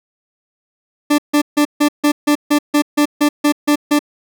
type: tone bursts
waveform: 40% pulse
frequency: 294.1 Hz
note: D4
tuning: 3 cents sharp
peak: -9 dBFS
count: 13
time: 1.1-3.992 s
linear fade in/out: 10 ms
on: 84 ms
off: 150 ms
effects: none